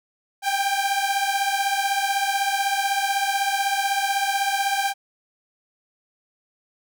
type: beating tone pair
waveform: sawtooth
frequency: 784 / 800 Hz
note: G5 / G5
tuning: 0 / +35 cents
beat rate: 16 Hz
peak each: -20 dBFS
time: 0.42-4.94 s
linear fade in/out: 50 ms
effects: none